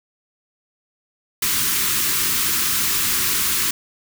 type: band-stop noise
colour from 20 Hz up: white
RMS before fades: -20 dBFS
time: 1.42-3.71 s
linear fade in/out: 5 ms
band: 410 to 1000 Hz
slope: 48 dB/octave
effects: none